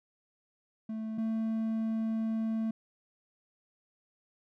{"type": "tone pair in turn", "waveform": "triangle", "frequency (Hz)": [220, 222.6], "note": ["A3", "A3"], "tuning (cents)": [0, 20], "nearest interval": "unison", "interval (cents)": 20, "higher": "second", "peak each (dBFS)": [-32, -27], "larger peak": "second", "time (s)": [[0.89, 1.18], [1.18, 2.71]], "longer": "second", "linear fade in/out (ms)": 5, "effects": []}